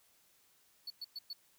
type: tone bursts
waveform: triangle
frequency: 4435 Hz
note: C#8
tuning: in tune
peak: -39 dBFS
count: 4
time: 0.87-1.332 s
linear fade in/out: 5 ms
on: 33 ms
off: 110 ms
effects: white hiss -69 dBFS RMS until 1.58 s